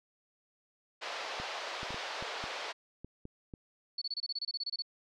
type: band-pass noise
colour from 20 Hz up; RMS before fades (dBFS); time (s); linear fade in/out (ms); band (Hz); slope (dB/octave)
pink; -40; 1.01-2.73; 20; 510 to 5000; 24
type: clicks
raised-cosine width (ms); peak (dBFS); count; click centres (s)
3; -31; 9; 1.4 / 1.831 / 1.906 / 1.944 / 2.225 / 2.44 / 3.046 / 3.254 / 3.538
type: tone bursts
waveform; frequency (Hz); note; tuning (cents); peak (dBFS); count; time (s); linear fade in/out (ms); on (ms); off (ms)
sine; 4435; C#8; 0; -33; 14; 3.98-4.822; 5; 36; 26
effects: none